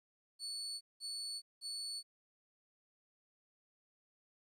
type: tone bursts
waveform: 35% pulse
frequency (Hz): 4443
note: C#8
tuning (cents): +3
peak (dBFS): -39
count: 3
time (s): 0.39-2.03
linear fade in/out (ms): 50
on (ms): 420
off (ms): 190
effects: resampled to 32000 Hz + 13-bit